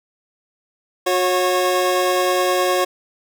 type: tone pair together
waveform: 25% pulse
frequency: 362.8 / 549 Hz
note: F#4 / C#5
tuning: -34 / -17 cents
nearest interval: perfect fifth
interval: 717 cents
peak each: -15 dBFS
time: 1.06-2.85 s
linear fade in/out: 10 ms
effects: none